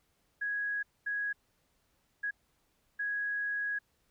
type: tone bursts at uneven times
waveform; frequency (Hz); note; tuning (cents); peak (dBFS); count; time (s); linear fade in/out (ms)
sine; 1661.2; G#6; 0; -31; 4; 0.41-0.83 / 1.06-1.33 / 2.23-2.31 / 2.99-3.79; 10
effects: pink hiss -74 dBFS RMS until 4.1 s